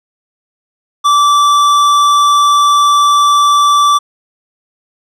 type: tone with tanh clipping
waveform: triangle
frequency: 1163 Hz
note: D6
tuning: 17 cents flat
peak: -8 dBFS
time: 1.04-3.99 s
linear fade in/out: 20 ms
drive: 18 dB
effects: none